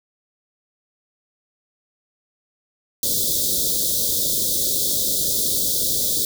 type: band-stop noise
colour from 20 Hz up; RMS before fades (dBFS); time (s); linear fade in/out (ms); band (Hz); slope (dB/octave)
white; -21; 3.03-6.25; 2; 600 to 3400; 96
effects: none